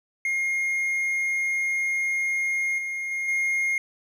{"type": "tone with level steps", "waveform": "triangle", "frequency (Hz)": 2136, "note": "C7", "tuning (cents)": 35, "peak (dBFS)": [-21, -26, -24, -20], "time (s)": [0.25, 3.78], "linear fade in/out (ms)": 2, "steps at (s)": [2.78, 3.11, 3.28], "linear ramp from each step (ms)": 5, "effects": []}